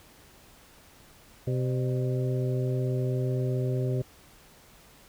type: harmonic tone with a mistuned harmonic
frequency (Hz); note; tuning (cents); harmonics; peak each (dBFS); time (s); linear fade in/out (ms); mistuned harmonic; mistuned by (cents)
128.3; C3; -34; 1 / 2 / 3 / 4 / 5; -26 / -37 / -33 / -38 / -40; 1.47-4.02; 5; 5; -90
effects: pink hiss -55 dBFS RMS until 5.08 s